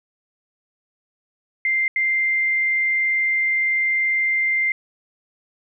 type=tone bursts at uneven times; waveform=sine; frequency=2093 Hz; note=C7; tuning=in tune; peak=-17 dBFS; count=2; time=1.65-1.88 / 1.96-4.72 s; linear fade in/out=2 ms; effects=none